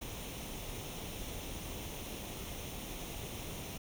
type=noise with comb filter; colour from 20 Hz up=pink; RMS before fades=-43 dBFS; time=0.01-3.78 s; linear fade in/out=10 ms; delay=0.32 ms; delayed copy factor=+0.55; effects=none